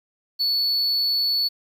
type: tone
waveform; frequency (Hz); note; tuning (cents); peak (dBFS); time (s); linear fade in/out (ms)
triangle; 4435; C#8; 0; -18; 0.39-1.49; 20
effects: 9-bit